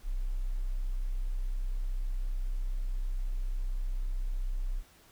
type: tone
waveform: sine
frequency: 32 Hz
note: C1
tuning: 38 cents flat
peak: -29 dBFS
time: 0.03-4.83 s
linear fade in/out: 50 ms
effects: pink hiss -60 dBFS RMS until 5.11 s